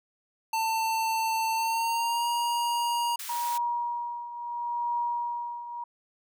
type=tone with pitch glide; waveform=square; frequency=894 to 947.2 Hz; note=A5 to A#5; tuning=+27 to +27 cents; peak=-26 dBFS; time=0.53-3.16 s; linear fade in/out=5 ms; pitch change=+100 cents; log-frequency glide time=1.52-2.27 s
type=high-pass noise; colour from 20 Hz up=white; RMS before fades=-38 dBFS; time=3.19-3.58 s; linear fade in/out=5 ms; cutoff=1100 Hz; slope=24 dB/octave
type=tone with tremolo; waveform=sine; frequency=953 Hz; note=A#5; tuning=38 cents sharp; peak=-25 dBFS; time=3.29-5.84 s; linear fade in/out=5 ms; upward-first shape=triangle; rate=0.74 Hz; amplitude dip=75%
effects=none

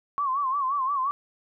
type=tone with vibrato; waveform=sine; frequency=1093 Hz; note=C#6; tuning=25 cents flat; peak=-23 dBFS; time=0.18-1.11 s; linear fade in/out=0 ms; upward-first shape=sine; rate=5.7 Hz; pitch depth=110 cents each way; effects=none

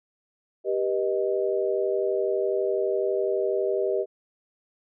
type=chord; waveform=sine; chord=G augmented; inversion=none; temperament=equal with one note detuned; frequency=392 / 484 / 622.3 Hz; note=G4 / B4 / D#5; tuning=0 / -35 / 0 cents; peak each=-25 / -28 / -28 dBFS; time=0.64-4.06 s; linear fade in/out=50 ms; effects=none

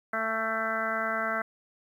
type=harmonic tone with a mistuned harmonic; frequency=222.6 Hz; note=A3; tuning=20 cents sharp; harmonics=1 / 2 / 3 / 4 / 5 / 6 / 7 / 8 / 9; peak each=-39 / -42 / -33 / -43 / -38 / -32 / -33 / -42 / -37 dBFS; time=0.13-1.42 s; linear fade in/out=5 ms; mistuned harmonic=4; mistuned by=-31 cents; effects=10-bit

